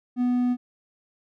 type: tone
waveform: triangle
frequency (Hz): 246.9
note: B3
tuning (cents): 0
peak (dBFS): -18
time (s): 0.16-0.57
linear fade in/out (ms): 50
effects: none